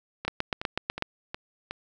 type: two click trains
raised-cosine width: 0.3 ms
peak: -17 / -10 dBFS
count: 5 / 7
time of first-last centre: 0.25-1.71 / 0.28-1.023 s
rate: 2.74 / 8.07 Hz
effects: none